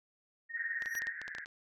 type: tone with tremolo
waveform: sine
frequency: 1852 Hz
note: A#6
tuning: 12 cents flat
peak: -32 dBFS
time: 0.49-1.15 s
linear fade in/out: 50 ms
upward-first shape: sine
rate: 19 Hz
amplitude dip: 80%
type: band-pass noise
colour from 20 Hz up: white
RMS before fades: -44 dBFS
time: 0.56-1.45 s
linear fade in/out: 5 ms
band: 1600 to 1900 Hz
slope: 96 dB/octave
type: tone with exponential growth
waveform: sawtooth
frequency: 5800 Hz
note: F#8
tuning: 35 cents flat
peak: -35 dBFS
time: 0.79-0.99 s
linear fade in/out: 1 ms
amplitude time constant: 43 ms
type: clicks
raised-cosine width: 0.2 ms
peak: -27 dBFS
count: 10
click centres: 0.822 / 0.859 / 0.952 / 1.02 / 1.07 / 1.216 / 1.28 / 1.35 / 1.384 / 1.459 s
effects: none